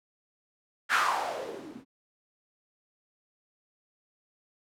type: noise with low-pass filter sweep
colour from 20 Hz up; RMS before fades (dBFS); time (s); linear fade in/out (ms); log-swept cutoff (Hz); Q
violet; -30; 0.89-1.85; 50; 1600 to 210; 4.5
effects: none